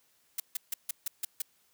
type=noise bursts; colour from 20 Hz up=blue; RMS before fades=-32 dBFS; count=7; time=0.38-1.42 s; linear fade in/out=5 ms; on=20 ms; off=150 ms; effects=white hiss -69 dBFS RMS until 1.73 s + high-pass 60 Hz 12 dB/octave